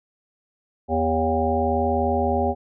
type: harmonic tone with a mistuned harmonic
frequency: 79.9 Hz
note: D#2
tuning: 47 cents sharp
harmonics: 1 / 3 / 5 / 7 / 9 / 10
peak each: -26 / -26 / -26 / -26 / -26 / -26 dBFS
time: 0.88-2.55 s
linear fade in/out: 50 ms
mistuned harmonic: 3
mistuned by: +25 cents
effects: none